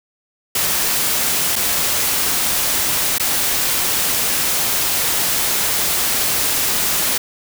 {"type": "noise with dropouts", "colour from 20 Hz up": "white", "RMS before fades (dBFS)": -18, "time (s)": [0.55, 7.18], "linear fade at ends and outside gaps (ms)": 5, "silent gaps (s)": [[1.557, 1.561], [3.183, 3.197]], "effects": []}